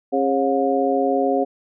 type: harmonic tone with a mistuned harmonic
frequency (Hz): 135.8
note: C#3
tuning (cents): -35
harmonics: 2 / 3 / 4 / 5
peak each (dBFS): -22 / -22 / -22 / -22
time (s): 0.12-1.45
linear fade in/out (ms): 20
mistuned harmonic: 5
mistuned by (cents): +94
effects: none